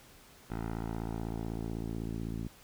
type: tone with low-pass filter sweep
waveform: 10% pulse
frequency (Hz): 56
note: A1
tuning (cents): +31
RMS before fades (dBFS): -37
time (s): 0.5-2.48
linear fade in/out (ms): 5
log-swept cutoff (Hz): 1600 to 260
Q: 1
effects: pink hiss -57 dBFS RMS until 2.63 s